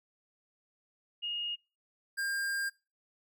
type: tone pair in turn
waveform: sine / square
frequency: 2858 / 1604 Hz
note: F7 / G6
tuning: +39 / +39 cents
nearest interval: minor seventh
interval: 1000 cents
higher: first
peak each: -33 / -32 dBFS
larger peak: second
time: 1.22-1.56 / 2.17-2.7 s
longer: second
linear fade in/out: 20 ms
effects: noise-tail reverb RT60 0.3 s tail -24 dB re dry